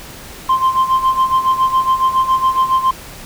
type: tone with tremolo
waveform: sine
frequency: 1046.5 Hz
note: C6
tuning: in tune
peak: -6 dBFS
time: 0.49-2.91 s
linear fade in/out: 5 ms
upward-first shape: sine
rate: 7.2 Hz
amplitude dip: 80%
effects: tanh soft clip ceiling -8 dBFS + pink hiss -34 dBFS RMS until 3.25 s